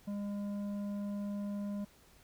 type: tone with tanh clipping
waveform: triangle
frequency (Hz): 203.2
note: G#3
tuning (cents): -38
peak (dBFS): -37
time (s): 0.07-1.85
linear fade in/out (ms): 10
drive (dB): 13
effects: added 60 Hz sine -70 dBFS peak until 2.23 s + pink hiss -63 dBFS RMS until 2.23 s